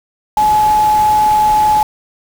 sine tone in noise, 851 Hz, G#5, 42 cents sharp, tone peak -8 dBFS, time 0.37-1.83 s, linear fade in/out 2 ms, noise pink, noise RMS -26 dBFS, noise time 0.37-1.83 s, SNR +15 dB, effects none

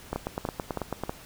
two click trains, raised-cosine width 1 ms, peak -15 / -15 dBFS, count 4 / 9, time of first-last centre 0.13-1.095 / 0.16-1.036 s, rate 3.11 / 9.13 Hz, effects pink hiss -48 dBFS RMS until 1.25 s

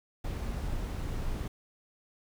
brown noise, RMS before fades -34 dBFS, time 0.24-1.48 s, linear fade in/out 5 ms, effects none

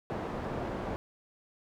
white low-pass noise, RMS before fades -36 dBFS, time 0.1-0.96 s, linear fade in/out 0 ms, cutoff 670 Hz, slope 12 dB/octave, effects none

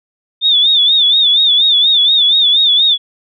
sine tone with vibrato, 3566 Hz, A7, 22 cents sharp, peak -7 dBFS, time 0.41-2.98 s, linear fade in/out 50 ms, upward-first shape sine, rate 4.2 Hz, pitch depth 96 cents each way, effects none

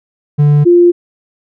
triangle / sine tone pair in turn, 146.83 / 349.2 Hz, D3 / F4, 0 / 0 cents, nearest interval octave + minor third, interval 1500 cents, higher second, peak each -3 dBFS, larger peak neither, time 0.38-0.65 / 0.65-0.92 s, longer neither, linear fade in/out 20 ms, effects none

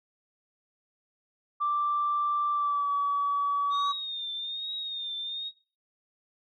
sine tone with pitch glide, 1174.7 to 1140.6 Hz, D6 to C#6, 0 to +49 cents, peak -24 dBFS, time 1.6-3.93 s, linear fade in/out 20 ms, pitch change -51 cents, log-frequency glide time 2.52-2.92 s
sine tone with vibrato, 3678 Hz, A#7, 24 cents flat, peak -32 dBFS, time 3.7-5.52 s, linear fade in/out 50 ms, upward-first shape triangle, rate 1.2 Hz, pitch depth 65 cents each way
effects noise-tail reverb RT60 0.4 s tail -22 dB re dry + tanh soft clip ceiling -19 dBFS

